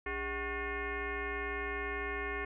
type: tone with frequency modulation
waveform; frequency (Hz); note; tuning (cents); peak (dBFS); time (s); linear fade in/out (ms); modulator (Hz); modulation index
sine; 1100; C#6; -14; -34; 0.06-2.45; 5; 347; 3.3
effects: none